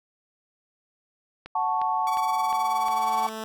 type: click train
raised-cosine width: 0.3 ms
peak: -23 dBFS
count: 5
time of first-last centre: 1.46-2.883 s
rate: 2.81 Hz
type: chord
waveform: sine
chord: F# minor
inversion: none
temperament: equal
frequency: 740 / 880 / 1108.7 Hz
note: F#5 / A5 / C#6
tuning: 0 / 0 / 0 cents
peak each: -28 / -25 / -28 dBFS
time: 1.55-3.27 s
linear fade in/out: 5 ms
type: tone with exponential growth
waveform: 10% pulse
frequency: 220 Hz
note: A3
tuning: in tune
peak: -23 dBFS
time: 1.55-3.44 s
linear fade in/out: 0 ms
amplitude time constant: 410 ms
type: tone with tremolo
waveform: sawtooth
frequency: 1137 Hz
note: C#6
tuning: 44 cents sharp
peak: -27 dBFS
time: 2.07-3.29 s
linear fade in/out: 0 ms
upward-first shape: sine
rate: 19 Hz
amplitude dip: 70%
effects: none